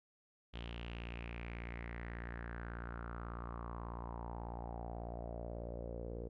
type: tone with low-pass filter sweep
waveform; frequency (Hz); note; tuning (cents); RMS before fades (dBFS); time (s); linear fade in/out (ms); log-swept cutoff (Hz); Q
sawtooth; 58.27; A#1; 0; -45; 0.53-6.29; 20; 3200 to 470; 5.1
effects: none